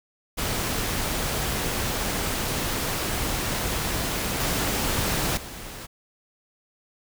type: noise with level steps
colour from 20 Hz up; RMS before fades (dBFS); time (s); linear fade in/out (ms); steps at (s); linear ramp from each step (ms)
pink; -27 / -25 / -38; 0.37-5.87; 20; 4.4 / 5.37; 2
effects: none